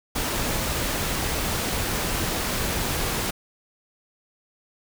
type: noise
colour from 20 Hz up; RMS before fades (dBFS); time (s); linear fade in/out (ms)
pink; -26; 0.15-3.31; 10
effects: none